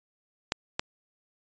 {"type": "clicks", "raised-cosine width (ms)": 0.2, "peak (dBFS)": -9, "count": 2, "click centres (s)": [0.521, 0.795], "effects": ["resampled to 16000 Hz"]}